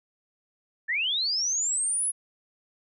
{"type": "linear sweep", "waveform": "sine", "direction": "up", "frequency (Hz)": [1700, 10548], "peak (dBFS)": -24, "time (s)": [0.88, 2.12], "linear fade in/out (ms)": 20, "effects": []}